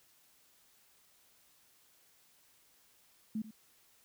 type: tone with echo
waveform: sine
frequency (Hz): 217.7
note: A3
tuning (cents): -18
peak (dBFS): -33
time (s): 3.35-3.42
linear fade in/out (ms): 5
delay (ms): 90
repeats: 1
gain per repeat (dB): -14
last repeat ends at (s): 3.51
effects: white hiss -67 dBFS RMS until 4.04 s